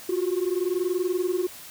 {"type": "tone pair together", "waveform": "sine", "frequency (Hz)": [351.7, 372.3], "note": ["F4", "F#4"], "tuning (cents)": [12, 11], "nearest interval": "minor second", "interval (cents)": 99, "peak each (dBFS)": -24, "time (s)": [0.09, 1.47], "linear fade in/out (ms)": 5, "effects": ["tanh soft clip ceiling -19 dBFS", "white hiss -43 dBFS RMS until 1.7 s"]}